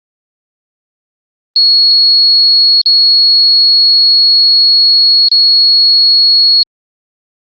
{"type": "tone with dropouts", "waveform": "sine", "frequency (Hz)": 4338, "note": "C#8", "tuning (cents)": -38, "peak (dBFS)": -4, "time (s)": [1.56, 6.63], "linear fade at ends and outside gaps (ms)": 1, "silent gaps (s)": [[2.815, 2.859], [5.285, 5.315]], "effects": ["Opus 24 kbps"]}